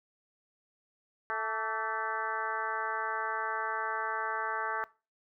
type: harmonic tone with a mistuned harmonic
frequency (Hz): 220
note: A3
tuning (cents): 0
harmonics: 2 / 3 / 4 / 5 / 6 / 7 / 8 / 9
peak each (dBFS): -42 / -42 / -37 / -37 / -39 / -37 / -41 / -47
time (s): 1.3-4.84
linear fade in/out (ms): 0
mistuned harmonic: 5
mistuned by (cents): +66
effects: noise-tail reverb RT60 0.3 s tail -20 dB re dry